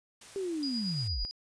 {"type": "noise", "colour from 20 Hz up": "white", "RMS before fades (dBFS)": -50, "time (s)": [0.21, 1.08], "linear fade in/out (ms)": 5}
{"type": "linear sweep", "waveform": "sine", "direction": "down", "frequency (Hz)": [400.6, 30.09], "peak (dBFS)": -31, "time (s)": [0.36, 1.25], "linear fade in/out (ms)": 0}
{"type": "tone with tremolo", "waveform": "sine", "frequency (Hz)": 4893, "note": "D#8", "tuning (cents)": -30, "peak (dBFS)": -33, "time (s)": [0.63, 1.31], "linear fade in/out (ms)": 0, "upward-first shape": "sine", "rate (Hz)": 8.8, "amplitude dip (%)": 45}
{"effects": ["resampled to 22050 Hz"]}